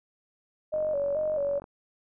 sine tone with vibrato, 591 Hz, D5, 11 cents sharp, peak -25 dBFS, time 0.72-1.6 s, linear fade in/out 20 ms, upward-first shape square, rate 2.3 Hz, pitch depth 73 cents each way
click train, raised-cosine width 1 ms, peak -30 dBFS, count 43, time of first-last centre 0.74-1.641 s, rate 46.6 Hz
effects none

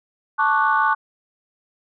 sine chord, D major seventh, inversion second, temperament equal, 880 / 1108.7 / 1174.7 / 1480 Hz, A5 / C#6 / D6 / F#6, 0 / 0 / 0 / 0 cents, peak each -20 / -20 / -22 / -20 dBFS, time 0.38-0.95 s, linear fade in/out 20 ms, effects tanh soft clip ceiling -6 dBFS

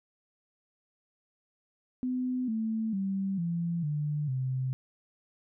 sine tone with pitch steps, 253 / 221.5 / 193.97 / 169.84 / 148.71 / 130.21 Hz, B3 / A3 / G3 / F3 / D3 / C3, +42 / +12 / -18 / -48 / +22 / -8 cents, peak -28 dBFS, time 2.03-4.73 s, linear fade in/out 0 ms, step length 450 ms, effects none

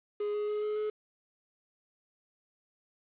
triangle tone with pitch steps, 415.3 / 417.9 / 420.6 / 423.3 / 426 Hz, G#4 / G#4 / G#4 / G#4 / G#4, 0 / +11 / +22 / +33 / +44 cents, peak -28 dBFS, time 0.2-0.9 s, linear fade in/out 5 ms, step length 140 ms, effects resampled to 8000 Hz + 9-bit

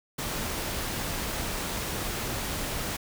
pink noise, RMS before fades -32 dBFS, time 0.18-2.97 s, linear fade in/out 10 ms, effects none

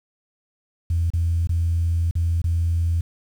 sine tone with dropouts, 84.3 Hz, E2, 39 cents sharp, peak -17 dBFS, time 0.9-3.01 s, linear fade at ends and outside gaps 5 ms, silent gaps 1.103-1.135 / 1.472-1.492 / 2.111-2.153 / 2.418-2.441 s, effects tanh soft clip ceiling -13 dBFS + 8-bit

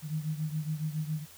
sine beating tone pair, 153 / 160.2 Hz, D#3 / E3, -29 / -49 cents, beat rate 7.2 Hz, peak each -32 / -36 dBFS, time 0.02-1.26 s, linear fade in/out 50 ms, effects added 87 Hz sine -63 dBFS peak until 1.37 s + white hiss -53 dBFS RMS until 1.37 s

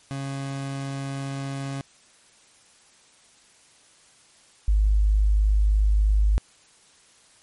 30% pulse / sine tone pair in turn, 137.3 / 51.61 Hz, C#3 / G#1, -16 / -10 cents, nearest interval octave + perfect fourth, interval 1694 cents, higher first, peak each -26 / -16 dBFS, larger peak second, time 0.11-1.81 / 4.68-6.38 s, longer neither, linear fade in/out 0 ms, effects white hiss -56 dBFS RMS until 7.42 s + MP3 48 kbps

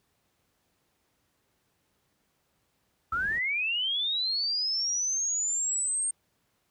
brown noise, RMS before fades -42 dBFS, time 3.12-3.39 s, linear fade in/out 5 ms
sine linear sweep, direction up, 1290 to 8660 Hz, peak -26 dBFS, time 3.12-6.11 s, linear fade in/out 5 ms
effects pink hiss -73 dBFS RMS until 6.7 s + high-pass 60 Hz 12 dB/octave

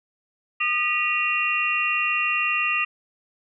sine tone cluster, 1221 / 1940 / 2456 / 2754 Hz, D#6 / B6 / D#7 / F7, -33 / -31 / -23 / -25 cents, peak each -27 / -29 / -27 / -23 dBFS, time 0.6-2.85 s, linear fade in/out 10 ms, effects none

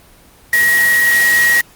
sine tone in noise, 1900 Hz, A#6, 33 cents sharp, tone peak -9 dBFS, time 0.53-1.61 s, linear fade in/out 2 ms, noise white, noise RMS -20 dBFS, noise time 0.53-1.61 s, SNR +8 dB, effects pink hiss -45 dBFS RMS until 1.75 s + Opus 24 kbps

